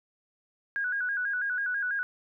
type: tone with vibrato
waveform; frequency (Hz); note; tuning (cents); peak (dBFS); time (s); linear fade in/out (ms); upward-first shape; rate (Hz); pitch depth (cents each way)
sine; 1553; G6; -17; -27; 0.76-2.03; 0; square; 6.1; 82
effects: none